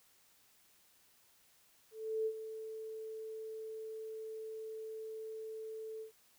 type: tone with ADSR envelope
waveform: sine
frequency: 440 Hz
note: A4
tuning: in tune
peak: -31 dBFS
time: 1.91-6.12 s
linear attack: 350 ms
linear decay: 64 ms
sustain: -11 dB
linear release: 110 ms
effects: white hiss -68 dBFS RMS until 6.38 s